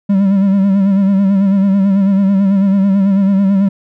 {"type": "tone with vibrato", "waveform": "triangle", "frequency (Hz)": 196, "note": "G3", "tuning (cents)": 0, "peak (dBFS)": -6, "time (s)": [0.09, 3.69], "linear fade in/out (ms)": 10, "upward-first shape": "sine", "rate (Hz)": 9.1, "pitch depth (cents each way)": 52, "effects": []}